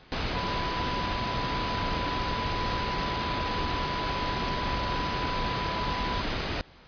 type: tone in noise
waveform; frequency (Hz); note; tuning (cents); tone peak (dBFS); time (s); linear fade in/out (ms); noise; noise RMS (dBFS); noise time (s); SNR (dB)
sine; 993; B5; +9; -32; 0.35-6.21; 0; pink; -30; 0.12-6.61; -5
effects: pink hiss -53 dBFS RMS until 6.87 s + resampled to 11025 Hz